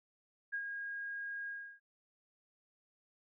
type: tone with ADSR envelope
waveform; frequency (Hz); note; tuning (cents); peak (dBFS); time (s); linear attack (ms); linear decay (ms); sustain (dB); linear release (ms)
sine; 1631; G#6; -32; -34; 0.52-1.8; 22; 74; -5; 320
effects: none